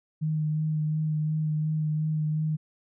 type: tone with vibrato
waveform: sine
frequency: 154.5 Hz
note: D#3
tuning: 12 cents flat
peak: -24 dBFS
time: 0.21-2.57 s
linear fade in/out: 20 ms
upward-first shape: sine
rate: 2.8 Hz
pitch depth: 17 cents each way
effects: none